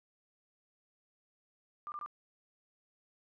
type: tone bursts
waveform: sine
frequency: 1194 Hz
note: D6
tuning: 28 cents sharp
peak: -39 dBFS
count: 3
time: 1.87-2.061 s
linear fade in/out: 0 ms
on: 49 ms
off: 22 ms
effects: none